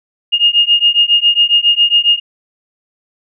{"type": "beating tone pair", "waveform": "sine", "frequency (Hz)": [2839, 2846.3], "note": ["F7", "F7"], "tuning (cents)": [28, 32], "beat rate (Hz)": 7.3, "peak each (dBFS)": -11, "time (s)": [0.32, 2.2], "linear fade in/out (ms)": 20, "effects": []}